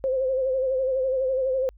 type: tone with vibrato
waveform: sine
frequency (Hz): 523.3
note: C5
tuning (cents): 0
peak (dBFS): -21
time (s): 0.04-1.69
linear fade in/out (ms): 0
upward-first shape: sine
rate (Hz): 12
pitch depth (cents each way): 51
effects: added 50 Hz sine -48 dBFS peak until 1.77 s